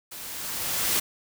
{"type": "noise with level ramp", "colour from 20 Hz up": "white", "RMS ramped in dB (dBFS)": [-40, -23], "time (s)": [0.11, 1], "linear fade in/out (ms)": 10, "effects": []}